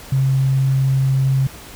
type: tone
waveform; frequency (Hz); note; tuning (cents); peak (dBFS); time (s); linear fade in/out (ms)
sine; 133.9; C3; +40; -13; 0.12-1.47; 5
effects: added 60 Hz sine -43 dBFS peak until 1.75 s + pink hiss -38 dBFS RMS until 1.75 s